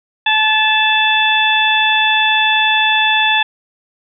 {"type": "harmonic tone with a mistuned harmonic", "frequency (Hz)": 867, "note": "A5", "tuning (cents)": -26, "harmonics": [1, 2, 3, 4], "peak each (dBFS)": [-16, -16, -16, -16], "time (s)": [0.26, 3.43], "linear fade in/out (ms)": 5, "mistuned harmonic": 3, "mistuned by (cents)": 25, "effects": []}